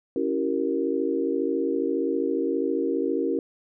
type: chord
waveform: sine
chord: C# diminished seventh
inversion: none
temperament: equal with one note detuned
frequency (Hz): 277.2 / 329.6 / 384.4 / 466.2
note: C#4 / E4 / G4 / Bb4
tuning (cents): 0 / 0 / -34 / 0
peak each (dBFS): -28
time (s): 0.16-3.39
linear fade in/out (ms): 2
effects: none